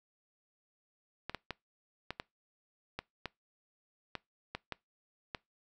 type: clicks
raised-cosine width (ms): 0.3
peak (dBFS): -21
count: 11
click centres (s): 1.296 / 1.347 / 1.507 / 2.106 / 2.199 / 2.99 / 3.257 / 4.153 / 4.55 / 4.723 / 5.348
effects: noise-tail reverb RT60 0.2 s tail -23 dB re dry